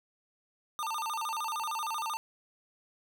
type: tone with vibrato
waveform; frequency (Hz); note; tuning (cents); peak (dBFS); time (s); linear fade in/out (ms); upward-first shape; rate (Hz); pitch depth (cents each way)
square; 1043; C6; -6; -33; 0.79-2.17; 0; square; 13; 260
effects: none